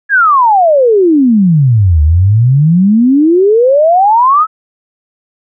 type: exponential two-way sweep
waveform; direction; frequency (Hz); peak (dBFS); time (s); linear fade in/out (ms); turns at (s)
sine; down then up; 1699 to 73.4 to 1318; -4; 0.09-4.47; 50; 2.02
effects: none